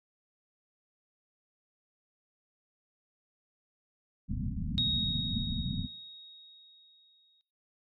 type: low-pass noise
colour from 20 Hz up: white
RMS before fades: -34 dBFS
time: 4.28-5.87 s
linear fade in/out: 20 ms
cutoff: 250 Hz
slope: 96 dB/octave
type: tone with exponential decay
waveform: sine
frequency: 3762 Hz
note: A#7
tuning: 15 cents sharp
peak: -25 dBFS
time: 4.78-7.41 s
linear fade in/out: 0 ms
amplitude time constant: 570 ms
effects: noise-tail reverb RT60 0.6 s tail -22 dB re dry + MP3 48 kbps